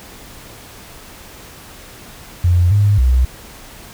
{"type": "tone with pitch steps", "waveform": "sine", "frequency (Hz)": [88.2, 102.4, 63.3], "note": ["F2", "G#2", "B1"], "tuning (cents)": [18, -24, 43], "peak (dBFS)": -9, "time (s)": [2.44, 3.25], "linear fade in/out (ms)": 5, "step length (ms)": 270, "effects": ["pink hiss -38 dBFS RMS until 3.93 s"]}